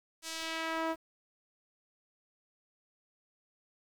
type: tone with band-pass filter sweep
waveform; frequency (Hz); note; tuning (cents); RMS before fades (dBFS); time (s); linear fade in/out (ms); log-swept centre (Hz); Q
sawtooth; 324.7; E4; -26; -36; 0.22-0.96; 50; 7200 to 750; 0.9
effects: 9-bit